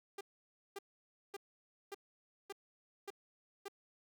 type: tone bursts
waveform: sawtooth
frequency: 398.3 Hz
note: G4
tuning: 28 cents sharp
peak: -39 dBFS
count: 7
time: 0.18-3.683 s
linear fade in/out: 5 ms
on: 29 ms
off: 550 ms
effects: none